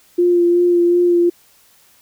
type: tone with vibrato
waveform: sine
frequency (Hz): 349.2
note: F4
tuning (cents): 0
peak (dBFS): -10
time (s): 0.18-1.3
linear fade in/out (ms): 10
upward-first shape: sine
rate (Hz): 2.7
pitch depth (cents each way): 18
effects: white hiss -52 dBFS RMS until 2.01 s